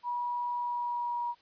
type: tone with pitch glide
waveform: sine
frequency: 968 to 956.9 Hz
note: B5 to A#5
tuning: -35 to +45 cents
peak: -30 dBFS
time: 0.03-1.35 s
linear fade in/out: 50 ms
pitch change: -20 cents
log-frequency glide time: 0.54-1.24 s
effects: white hiss -63 dBFS RMS until 1.41 s + resampled to 11025 Hz